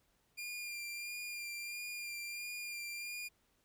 sawtooth tone with vibrato, 2400 Hz, D7, 37 cents sharp, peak -38 dBFS, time 0.37-3.29 s, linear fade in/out 20 ms, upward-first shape sine, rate 1.5 Hz, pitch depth 21 cents each way, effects pink hiss -75 dBFS RMS until 3.64 s

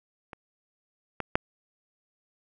clicks, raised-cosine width 0.5 ms, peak -25 / -15 / -6 dBFS, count 3, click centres 0.332 / 1.203 / 1.355 s, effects none

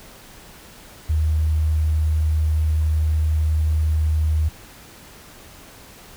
sine tone with sample-and-hold, 77.78 Hz, D#2, in tune, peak -16 dBFS, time 1.09-4.49 s, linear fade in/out 10 ms, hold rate 11025 Hz, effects pink hiss -44 dBFS RMS until 6.16 s

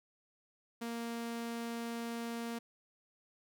sawtooth tone, 232.9 Hz, A#3, 1 cent flat, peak -34 dBFS, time 0.81-2.59 s, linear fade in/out 10 ms, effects none

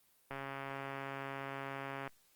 click train, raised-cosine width 0.5 ms, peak -27 dBFS, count 243, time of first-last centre 0.31-2.076 s, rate 137 Hz, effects white hiss -70 dBFS RMS until 2.35 s + Opus 32 kbps

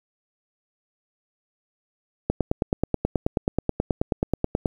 click train, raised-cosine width 2 ms, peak -7 dBFS, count 23, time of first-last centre 2.3-4.658 s, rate 9.33 Hz, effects 8-bit

